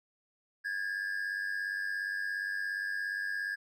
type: tone pair together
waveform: triangle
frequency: 1634 / 1731.2 Hz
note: G#6 / A6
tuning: -29 / -29 cents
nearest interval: minor second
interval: 100 cents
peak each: -32 / -37 dBFS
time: 0.64-3.56 s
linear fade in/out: 20 ms
effects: none